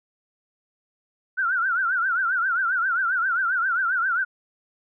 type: tone with vibrato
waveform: sine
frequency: 1455 Hz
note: F#6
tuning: 29 cents flat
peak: -20 dBFS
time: 1.37-4.25 s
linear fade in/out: 20 ms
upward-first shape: triangle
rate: 7.5 Hz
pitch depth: 170 cents each way
effects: none